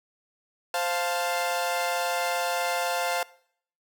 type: chord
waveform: sawtooth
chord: F major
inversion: second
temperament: equal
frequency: 523.3 / 698.5 / 880 Hz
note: C5 / F5 / A5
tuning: 0 / 0 / 0 cents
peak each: -27 / -24 / -28 dBFS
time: 0.74-3.23 s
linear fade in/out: 2 ms
effects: noise-tail reverb RT60 0.6 s tail -21 dB re dry